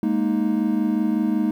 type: chord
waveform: triangle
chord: Ab suspended second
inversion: none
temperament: equal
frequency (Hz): 207.7 / 233.1 / 311.1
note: Ab3 / Bb3 / Eb4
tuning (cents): 0 / 0 / 0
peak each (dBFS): -21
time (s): 0.03-1.51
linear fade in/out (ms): 2
effects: 9-bit